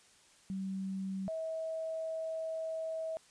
sine tone pair in turn, 191.6 / 644.5 Hz, G3 / E5, -39 / -39 cents, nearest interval octave + major sixth, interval 2100 cents, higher second, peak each -35 / -35 dBFS, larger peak neither, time 0.5-1.28 / 1.28-3.17 s, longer second, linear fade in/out 0 ms, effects white hiss -63 dBFS RMS until 3.3 s + resampled to 22050 Hz

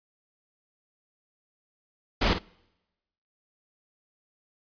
pink noise with echo, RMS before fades -23 dBFS, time 2.21-2.34 s, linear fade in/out 10 ms, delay 51 ms, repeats 1, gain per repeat -9 dB, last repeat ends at 2.391 s, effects noise-tail reverb RT60 1.0 s tail -26 dB re dry + resampled to 11025 Hz

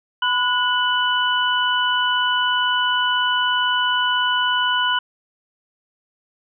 sine tone cluster, 1001 / 1462 / 2981 Hz, B5 / F#6 / F#7, +23 / -21 / +12 cents, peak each -21 dBFS, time 0.22-4.99 s, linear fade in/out 5 ms, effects none

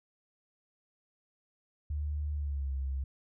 sine tone with pitch glide, 74.1 to 67.17 Hz, D2 to C2, +16 to +46 cents, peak -31 dBFS, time 1.9-3.04 s, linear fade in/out 5 ms, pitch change -170 cents, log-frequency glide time 2.34-2.73 s, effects none

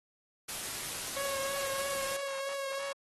white noise, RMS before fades -38 dBFS, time 0.48-2.17 s, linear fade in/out 10 ms
sawtooth tone with vibrato, 550 Hz, C#5, 14 cents flat, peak -31 dBFS, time 1.16-2.93 s, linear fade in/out 10 ms, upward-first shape triangle, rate 3.1 Hz, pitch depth 28 cents each way
effects AAC 32 kbps

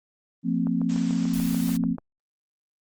sine chord, F suspended fourth, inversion none, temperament equal with one note detuned, 174.61 / 227.4 / 261.6 Hz, F3 / Bb3 / C4, 0 / -43 / 0 cents, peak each -26 dBFS, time 0.43-1.97 s, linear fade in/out 50 ms
click train, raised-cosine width 1 ms, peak -24 dBFS, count 10, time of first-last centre 0.67-1.984 s, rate 6.85 Hz
white noise, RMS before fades -38 dBFS, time 0.89-1.77 s, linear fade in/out 5 ms
effects Opus 24 kbps

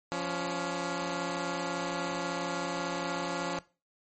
10% pulse tone pair together, 174.61 / 280.1 Hz, F3 / C#4, 0 / +18 cents, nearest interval minor sixth, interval 818 cents, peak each -26 dBFS, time 0.12-3.59 s, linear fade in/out 0 ms, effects noise-tail reverb RT60 0.3 s tail -18 dB re dry + MP3 32 kbps

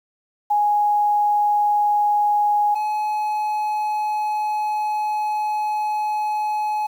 sine / triangle tone pair in turn, 830.6 / 848.5 Hz, G#5 / G#5, 0 / +37 cents, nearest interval unison, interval 37 cents, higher second, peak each -15 / -18 dBFS, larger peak first, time 0.5-2.75 / 2.75-6.87 s, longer second, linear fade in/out 10 ms, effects 8-bit

